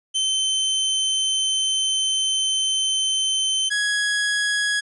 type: tone pair in turn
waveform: sawtooth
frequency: 3086 / 1668.1 Hz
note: G7 / G#6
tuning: -28 / +7 cents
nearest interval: major seventh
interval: 1065 cents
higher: first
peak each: -16 dBFS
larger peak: neither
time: 0.14-3.7 / 3.7-4.81 s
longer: first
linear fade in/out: 20 ms
effects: resampled to 24000 Hz